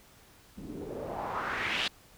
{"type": "noise with low-pass filter sweep", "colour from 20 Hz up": "white", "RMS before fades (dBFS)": -35, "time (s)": [0.57, 1.88], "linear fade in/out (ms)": 5, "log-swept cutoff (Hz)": [210, 3400], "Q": 2.8, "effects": ["pink hiss -58 dBFS RMS until 2.17 s"]}